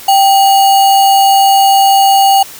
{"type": "tone with sample-and-hold", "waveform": "sine", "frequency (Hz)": 784, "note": "G5", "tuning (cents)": 0, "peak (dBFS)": -4, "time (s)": [0.08, 2.43], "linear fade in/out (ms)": 5, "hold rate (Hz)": 3675, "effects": ["white hiss -31 dBFS RMS until 2.59 s"]}